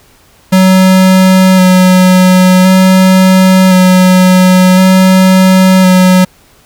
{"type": "tone with vibrato", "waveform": "square", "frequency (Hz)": 185.8, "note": "F#3", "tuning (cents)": 7, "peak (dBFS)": -3, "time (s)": [0.52, 6.25], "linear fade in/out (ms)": 10, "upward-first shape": "square", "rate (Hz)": 0.47, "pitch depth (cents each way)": 14, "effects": ["pink hiss -44 dBFS RMS until 6.65 s"]}